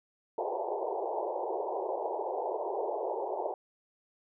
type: band-pass noise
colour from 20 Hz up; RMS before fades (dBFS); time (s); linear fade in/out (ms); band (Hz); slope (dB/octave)
pink; -34; 0.38-3.54; 2; 360 to 950; 96
effects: none